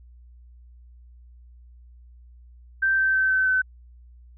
sine tone with pitch steps, 1563 / 1552.2 / 1541.5 / 1530.8 / 1520.3 Hz, G6 / G6 / G6 / G6 / F#6, -6 / -18 / -29 / -42 / +47 cents, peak -18 dBFS, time 2.82-3.62 s, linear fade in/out 10 ms, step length 160 ms, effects added 60 Hz sine -46 dBFS peak until 4.37 s

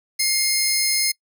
15% pulse tone pair together, 2123 / 5150 Hz, C7 / E8, +25 / -41 cents, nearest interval octave + minor third, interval 1534 cents, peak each -15 dBFS, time 0.19-1.12 s, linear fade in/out 10 ms, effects noise-tail reverb RT60 0.1 s tail -26 dB re dry

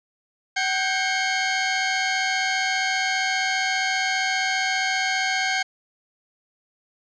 sawtooth tone cluster, 759 / 1593 / 2169 Hz, F#5 / G6 / C#7, +44 / +27 / -38 cents, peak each -22 dBFS, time 0.56-5.63 s, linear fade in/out 10 ms, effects resampled to 16000 Hz + 8-bit

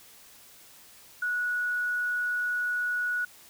sine tone, 1465 Hz, F#6, 18 cents flat, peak -26 dBFS, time 1.22-3.25 s, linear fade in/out 5 ms, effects white hiss -53 dBFS RMS until 3.49 s

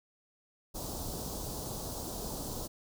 pink band-stop noise, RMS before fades -39 dBFS, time 0.74-2.68 s, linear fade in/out 20 ms, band 1000 to 4300 Hz, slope 24 dB/octave, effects none

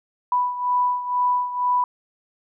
sine beating tone pair, 987.8 / 989.9 Hz, B5 / B5, 0 / +4 cents, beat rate 2.1 Hz, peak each -20 / -25 dBFS, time 0.32-1.84 s, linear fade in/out 2 ms, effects none

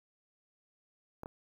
clicks, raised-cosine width 1 ms, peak -28 dBFS, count 2, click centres 1.234 / 1.259 s, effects 9-bit

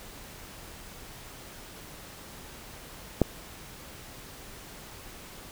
click, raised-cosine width 2 ms, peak -6 dBFS, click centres 3.217 s, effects pink hiss -46 dBFS RMS until 5.51 s

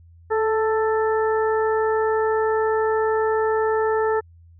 harmonic tone with a mistuned harmonic, 441.6 Hz, A4, 6 cents sharp, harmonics 1 / 2 / 3 / 4, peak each -19 / -25 / -29 / -31 dBFS, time 0.3-4.21 s, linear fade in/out 20 ms, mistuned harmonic 1, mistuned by -18 cents, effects added 84 Hz sine -46 dBFS peak until 4.59 s

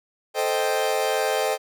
40% pulse chord, A half-diminished seventh, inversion none, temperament equal, 440 / 523.3 / 622.3 / 784 Hz, A4 / C5 / Eb5 / G5, 0 / 0 / 0 / 0 cents, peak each -26 dBFS, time 0.34-1.58 s, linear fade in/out 50 ms, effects none

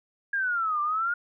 sine exponential two-way sweep, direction down then up, 1643 to 1174.7 to 1441 Hz, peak -24 dBFS, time 0.33-1.14 s, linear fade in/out 5 ms, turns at 0.81 s, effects none

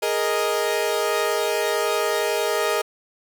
sawtooth chord, Ab suspended second, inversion none, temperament equal, 415.3 / 466.2 / 622.3 Hz, Ab4 / Bb4 / Eb5, 0 / 0 / 0 cents, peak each -21 dBFS, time 0.02-2.82 s, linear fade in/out 10 ms, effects none

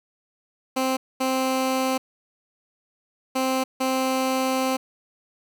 15% pulse tone bursts at uneven times, 261.6 Hz, C4, in tune, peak -15 dBFS, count 4, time 0.76-0.97 / 1.2-1.98 / 3.35-3.64 / 3.8-4.77 s, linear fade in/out 10 ms, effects none

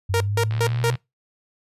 sine linear sweep, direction up, 94.1 to 125.7 Hz, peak -21 dBFS, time 0.09-0.96 s, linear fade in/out 10 ms
sawtooth tone bursts, 466.2 Hz, A#4, in tune, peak -15 dBFS, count 4, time 0.14-0.902 s, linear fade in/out 0 ms, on 63 ms, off 170 ms
click train, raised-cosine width 0.3 ms, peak -19 dBFS, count 33, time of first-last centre 0.51-0.954 s, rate 72 Hz
effects noise-tail reverb RT60 0.2 s tail -23 dB re dry + resampled to 32000 Hz

